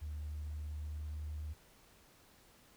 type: tone with pitch glide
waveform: sine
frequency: 75.4 to 76.19 Hz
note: D2 to D#2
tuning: +46 to -36 cents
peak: -38 dBFS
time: 0.01-1.54 s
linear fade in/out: 20 ms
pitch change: +18 cents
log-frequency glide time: 0.57-1.41 s
effects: tanh soft clip ceiling -36 dBFS + pink hiss -64 dBFS RMS until 2.76 s